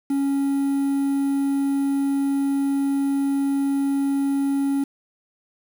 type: tone with quantisation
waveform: triangle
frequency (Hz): 277.2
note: C#4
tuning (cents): 0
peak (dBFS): -17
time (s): 0.1-4.84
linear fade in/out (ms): 5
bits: 7
effects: none